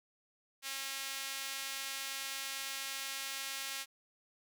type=tone with high-pass filter; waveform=sawtooth; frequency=271.3 Hz; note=C#4; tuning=37 cents flat; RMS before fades=-41 dBFS; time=0.62-3.86 s; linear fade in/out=50 ms; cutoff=2400 Hz; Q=0.72; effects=none